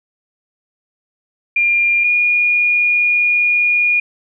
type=tone pair in turn; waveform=sine; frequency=2400 / 2435 Hz; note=D7 / D#7; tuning=+37 / -38 cents; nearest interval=unison; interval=25 cents; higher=second; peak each=-11 dBFS; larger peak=neither; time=1.56-2.04 / 2.04-4 s; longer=second; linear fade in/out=5 ms; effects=none